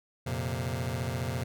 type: chord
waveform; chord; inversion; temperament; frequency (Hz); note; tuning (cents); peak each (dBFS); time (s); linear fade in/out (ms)
sawtooth; F suspended fourth; none; just; 87.31 / 116.41 / 130.96; F2 / Bb2 / C3; 0 / -2 / +2; -32 / -30 / -30; 0.26-1.44; 10
effects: none